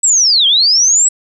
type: linear two-way sweep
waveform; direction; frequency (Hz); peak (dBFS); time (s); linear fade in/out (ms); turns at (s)
sine; down then up; 7902 to 3114 to 7902; -7; 0.03-1.09; 10; 0.47
effects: none